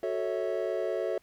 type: chord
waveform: triangle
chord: F# minor seventh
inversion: none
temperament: equal with one note detuned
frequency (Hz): 370 / 440 / 554.4 / 651.3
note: F#4 / A4 / C#5 / E5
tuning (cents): 0 / 0 / 0 / -21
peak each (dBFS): -32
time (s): 0.03-1.18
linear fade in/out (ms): 2
effects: pink hiss -66 dBFS RMS until 1.22 s